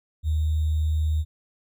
sine tone with sample-and-hold, 77.78 Hz, D#2, in tune, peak -20 dBFS, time 0.23-1.25 s, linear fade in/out 50 ms, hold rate 3675 Hz, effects none

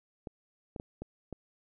clicks, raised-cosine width 2 ms, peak -26 dBFS, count 5, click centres 0.272 / 0.762 / 0.799 / 1.02 / 1.327 s, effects none

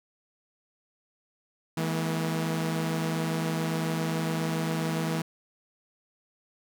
sawtooth tone cluster, 162.3 / 212.6 / 239.8 Hz, E3 / G#3 / A#3, -27 / +41 / +49 cents, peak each -24 / -32 / -32 dBFS, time 1.77-5.22 s, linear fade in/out 5 ms, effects none

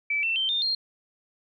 sine tone with pitch steps, 2310 / 2684 / 3119 / 3625 / 4212 Hz, D7 / E7 / G7 / A#7 / C8, -29 / +31 / -9 / -49 / +11 cents, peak -23 dBFS, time 0.1-0.75 s, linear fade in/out 5 ms, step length 130 ms, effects none

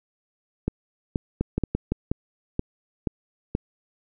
two click trains, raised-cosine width 3 ms, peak -10 / -10 dBFS, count 4 / 7, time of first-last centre 1.41-1.92 / 0.68-3.551 s, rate 5.88 / 2.09 Hz, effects none

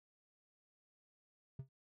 triangle tone with exponential decay, 133.3 Hz, C3, 33 cents sharp, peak -37 dBFS, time 1.59-1.69 s, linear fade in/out 5 ms, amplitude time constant 21 ms, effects none

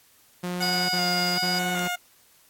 sawtooth tone bursts, 178.5 Hz, F3, 38 cents sharp, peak -24 dBFS, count 3, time 0.43-1.882 s, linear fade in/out 10 ms, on 460 ms, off 36 ms
15% pulse tone with vibrato, 722 Hz, F#5, 43 cents flat, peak -20 dBFS, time 0.6-1.96 s, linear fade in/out 10 ms, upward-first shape square, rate 1.3 Hz, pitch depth 22 cents each way
sine tone with tremolo, 4900 Hz, D#8, 27 cents flat, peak -24 dBFS, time 0.62-1.59 s, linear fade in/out 5 ms, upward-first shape triangle, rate 20 Hz, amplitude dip 40%
effects white hiss -58 dBFS RMS until 2.49 s + AAC 64 kbps

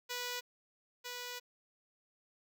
5% pulse tone pair in turn, 490.7 / 490.7 Hz, B4 / B4, -11 / -11 cents, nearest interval unison, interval 0 cents, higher neither, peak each -26 / -30 dBFS, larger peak first, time 0.09-0.41 / 1.04-1.4 s, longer second, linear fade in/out 20 ms, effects none

